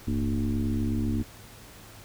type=tone with frequency modulation; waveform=sine; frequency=161.2 Hz; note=E3; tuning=38 cents flat; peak=-24 dBFS; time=0.07-1.23 s; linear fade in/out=10 ms; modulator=68.2 Hz; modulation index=2.1; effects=added 105 Hz sine -53 dBFS peak until 2.04 s + pink hiss -49 dBFS RMS until 2.04 s